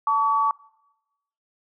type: tone pair together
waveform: sine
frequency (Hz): 885.8 / 1137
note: A5 / C#6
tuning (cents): +11 / +44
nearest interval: major third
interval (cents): 433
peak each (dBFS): -24 / -19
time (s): 0.07-0.51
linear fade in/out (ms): 2
effects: noise-tail reverb RT60 1.0 s tail -23 dB re dry